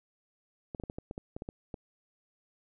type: clicks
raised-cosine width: 2 ms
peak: -25 dBFS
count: 11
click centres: 0.748 / 0.799 / 0.837 / 0.899 / 0.985 / 1.111 / 1.179 / 1.365 / 1.421 / 1.489 / 1.742 s
effects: none